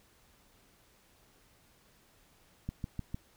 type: click train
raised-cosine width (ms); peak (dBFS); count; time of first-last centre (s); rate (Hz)
5; -23; 4; 2.69-3.145; 6.6
effects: pink hiss -65 dBFS RMS until 3.36 s